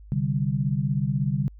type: chord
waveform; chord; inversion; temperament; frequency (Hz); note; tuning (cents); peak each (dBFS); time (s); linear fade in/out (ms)
sine; C suspended second; none; just; 130.81 / 147.16 / 196.22; C3 / D3 / G3; 0 / +4 / +2; -26 / -25 / -28; 0.12-1.48; 0
effects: added 51 Hz sine -43 dBFS peak until 1.59 s